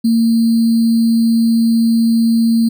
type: tone with sample-and-hold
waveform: sine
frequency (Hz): 228.9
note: A#3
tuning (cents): -31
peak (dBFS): -9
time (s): 0.04-2.69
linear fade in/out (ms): 10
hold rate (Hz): 4410
effects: none